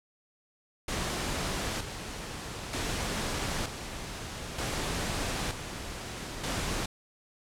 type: noise with tremolo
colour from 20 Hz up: pink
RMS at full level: -32 dBFS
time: 0.88-6.86 s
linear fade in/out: 5 ms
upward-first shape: square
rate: 0.54 Hz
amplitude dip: 55%
effects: low-pass 9000 Hz 12 dB/octave